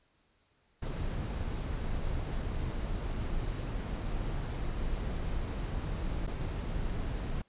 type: noise with dropouts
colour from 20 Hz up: brown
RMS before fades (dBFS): -34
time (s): 0.82-7.42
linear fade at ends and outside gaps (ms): 5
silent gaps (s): 6.267-6.274
effects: pink hiss -71 dBFS RMS until 7.48 s + resampled to 8000 Hz